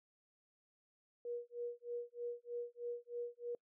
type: tone with tremolo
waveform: sine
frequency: 479 Hz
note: A#4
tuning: 47 cents sharp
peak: -38 dBFS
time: 1.25-3.55 s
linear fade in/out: 2 ms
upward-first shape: sine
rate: 3.2 Hz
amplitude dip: 100%
effects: noise-tail reverb RT60 0.1 s tail -26 dB re dry